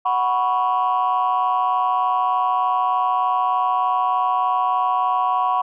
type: chord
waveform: sine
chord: F# suspended fourth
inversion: none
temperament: just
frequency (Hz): 740 / 986.7 / 1110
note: F#5 / B5 / C#6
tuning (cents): 0 / -2 / +2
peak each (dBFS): -20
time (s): 0.05-5.62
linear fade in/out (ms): 10
effects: tanh soft clip ceiling -11 dBFS